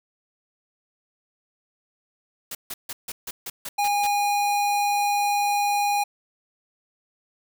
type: noise bursts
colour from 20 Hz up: white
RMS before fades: -33 dBFS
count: 9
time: 2.51-4.07 s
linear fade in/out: 5 ms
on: 40 ms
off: 150 ms
type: tone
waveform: square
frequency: 818 Hz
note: G#5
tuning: 26 cents flat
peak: -21 dBFS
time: 3.78-6.04 s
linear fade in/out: 10 ms
effects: none